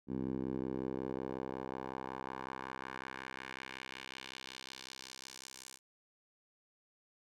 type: tone with band-pass filter sweep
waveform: 10% pulse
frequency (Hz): 65.41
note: C2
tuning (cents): 0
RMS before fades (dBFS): -43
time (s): 0.07-5.79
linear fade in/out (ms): 50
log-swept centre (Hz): 250 to 7700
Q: 1.4
effects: none